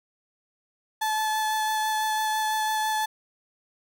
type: tone with vibrato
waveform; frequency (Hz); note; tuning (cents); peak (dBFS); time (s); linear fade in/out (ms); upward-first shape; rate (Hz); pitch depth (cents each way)
35% pulse; 866; A5; -28; -22; 1.01-3.06; 10; sine; 6; 9
effects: none